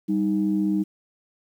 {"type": "tone pair together", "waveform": "sine", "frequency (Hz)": [196, 311.1], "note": ["G3", "D#4"], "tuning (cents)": [0, 0], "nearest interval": "minor sixth", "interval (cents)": 800, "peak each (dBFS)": -22, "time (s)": [0.08, 0.84], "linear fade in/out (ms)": 20, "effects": ["tanh soft clip ceiling -12 dBFS", "9-bit"]}